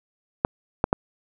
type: clicks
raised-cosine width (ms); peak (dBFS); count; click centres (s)
1; -4; 3; 0.449 / 0.841 / 0.929
effects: none